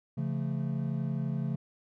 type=chord; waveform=triangle; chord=Db augmented; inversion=none; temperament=equal with one note detuned; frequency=138.59 / 170.53 / 220 Hz; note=Db3 / F3 / A3; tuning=0 / -41 / 0 cents; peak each=-30 / -33 / -34 dBFS; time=0.17-1.56 s; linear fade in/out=10 ms; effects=none